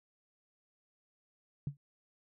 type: tone with exponential decay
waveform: sine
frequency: 142.1 Hz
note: C#3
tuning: 43 cents sharp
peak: -29 dBFS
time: 1.67-1.77 s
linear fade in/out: 2 ms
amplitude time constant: 21 ms
effects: none